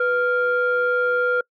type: tone pair together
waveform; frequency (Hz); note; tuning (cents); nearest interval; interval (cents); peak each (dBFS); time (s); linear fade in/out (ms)
sine; 493.9 / 1397; B4 / F6; 0 / 0; octave + tritone; 1800; -19; 0-1.41; 5
effects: noise-tail reverb RT60 0.1 s tail -26 dB re dry + tanh soft clip ceiling -12 dBFS